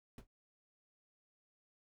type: noise with exponential decay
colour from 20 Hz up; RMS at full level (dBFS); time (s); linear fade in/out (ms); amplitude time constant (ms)
brown; -41; 0.18-0.27; 2; 19
effects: none